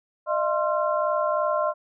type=tone cluster; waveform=sine; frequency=610 / 673 / 1054 / 1365 Hz; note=D#5 / E5 / C6 / F6; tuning=-34 / +36 / +12 / -40 cents; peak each=-24 / -29 / -26 / -31 dBFS; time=0.26-1.74 s; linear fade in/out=50 ms; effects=none